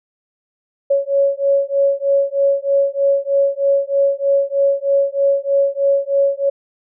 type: beating tone pair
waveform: sine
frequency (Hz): 554.4 / 557.6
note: C#5 / C#5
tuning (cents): 0 / +10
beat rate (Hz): 3.2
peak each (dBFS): -16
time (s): 0.9-6.5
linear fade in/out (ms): 10
effects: none